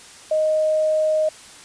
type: tone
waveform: sine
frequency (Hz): 622.3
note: D#5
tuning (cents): 0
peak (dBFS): -16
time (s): 0.31-1.29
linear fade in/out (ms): 5
effects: white hiss -43 dBFS RMS until 1.64 s + resampled to 22050 Hz